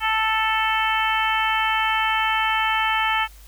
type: harmonic tone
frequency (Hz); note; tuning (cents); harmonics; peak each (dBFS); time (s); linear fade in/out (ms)
440; A4; 0; 2 / 3 / 4 / 5 / 6 / 7; -23 / -25 / -26 / -27 / -28 / -28; 0-3.28; 50
effects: added 50 Hz sine -43 dBFS peak until 3.47 s + white hiss -51 dBFS RMS until 3.47 s